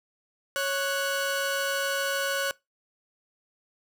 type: tone pair together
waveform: sawtooth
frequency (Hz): 553.4 / 1480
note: C#5 / F#6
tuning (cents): -3 / 0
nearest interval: octave + perfect fourth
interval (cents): 1703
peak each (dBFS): -25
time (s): 0.56-2.51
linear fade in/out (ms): 0
effects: noise-tail reverb RT60 0.2 s tail -22 dB re dry